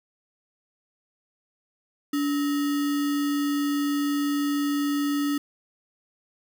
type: tone with sample-and-hold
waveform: sine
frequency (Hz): 287.9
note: D4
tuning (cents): -34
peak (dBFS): -22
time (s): 2.13-5.38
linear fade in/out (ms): 5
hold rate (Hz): 1575
effects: none